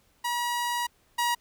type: tone pair in turn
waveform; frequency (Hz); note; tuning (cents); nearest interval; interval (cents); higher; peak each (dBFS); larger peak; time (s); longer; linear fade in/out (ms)
sawtooth; 961 / 956; B5 / A#5; -48 / +43; unison; 9; first; -23 / -20; second; 0.24-0.87 / 1.18-1.35; first; 10
effects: pink hiss -65 dBFS RMS until 1.4 s